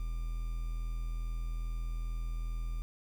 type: tone with quantisation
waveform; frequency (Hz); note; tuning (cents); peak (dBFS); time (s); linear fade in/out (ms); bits
triangle; 41.2; E1; 0; -31; 0-2.82; 0; 9
effects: none